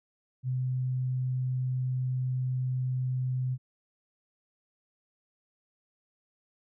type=tone; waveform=sine; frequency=128 Hz; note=C3; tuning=38 cents flat; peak=-27 dBFS; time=0.43-3.58 s; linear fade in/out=50 ms; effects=none